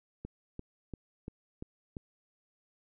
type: click train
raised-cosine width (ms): 3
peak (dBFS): -27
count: 6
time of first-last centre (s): 0.25-1.968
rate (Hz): 2.91
effects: none